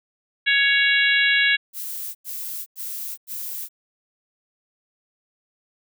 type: harmonic tone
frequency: 557 Hz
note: C#5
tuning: 8 cents sharp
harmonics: 3 / 4 / 5 / 6 / 7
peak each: -19 / -21 / -23 / -25 / -26 dBFS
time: 0.46-1.57 s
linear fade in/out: 20 ms
type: noise bursts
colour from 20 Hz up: violet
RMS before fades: -31 dBFS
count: 4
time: 1.73-3.689 s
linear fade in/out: 50 ms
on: 420 ms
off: 93 ms
effects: none